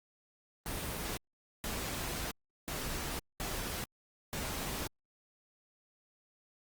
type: noise bursts at uneven times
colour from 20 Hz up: pink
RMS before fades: -38 dBFS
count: 5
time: 0.66-1.17 / 1.64-2.31 / 2.68-3.19 / 3.4-3.84 / 4.33-4.87 s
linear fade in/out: 0 ms
effects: Opus 24 kbps